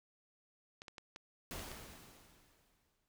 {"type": "clicks", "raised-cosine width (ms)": 0.2, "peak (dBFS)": -31, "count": 6, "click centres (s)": [0.819, 0.882, 0.982, 1.161, 1.594, 1.716]}
{"type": "noise with exponential decay", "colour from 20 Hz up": "pink", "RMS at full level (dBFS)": -44, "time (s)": [1.51, 3.08], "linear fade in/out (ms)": 0, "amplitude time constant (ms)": 340}
{"effects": []}